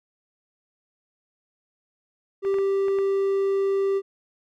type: tone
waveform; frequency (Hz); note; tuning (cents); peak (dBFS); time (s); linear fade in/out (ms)
triangle; 392; G4; 0; -18; 2.42-4.02; 50
type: clicks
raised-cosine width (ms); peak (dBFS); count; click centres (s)
0.5; -24; 5; 2.45 / 2.542 / 2.586 / 2.883 / 2.987
effects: none